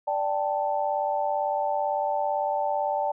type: chord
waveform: sine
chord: D suspended fourth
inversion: none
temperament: just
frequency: 587.3 / 783.1 / 881 Hz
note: D5 / G5 / A5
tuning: 0 / -2 / +2 cents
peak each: -28 dBFS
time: 0.07-3.12 s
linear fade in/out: 10 ms
effects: none